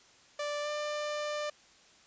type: tone with pitch glide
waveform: sawtooth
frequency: 587.3 to 595.8 Hz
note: D5 to D5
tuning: 0 to +25 cents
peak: -29 dBFS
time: 0.39-1.5 s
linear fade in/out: 5 ms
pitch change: +25 cents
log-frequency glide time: 0.62-0.68 s
effects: white hiss -60 dBFS RMS until 2.06 s + resampled to 16000 Hz